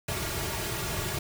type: noise with comb filter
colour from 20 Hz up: pink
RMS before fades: -32 dBFS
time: 0.08-1.19 s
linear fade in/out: 5 ms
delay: 3.9 ms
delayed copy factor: -0.85
effects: none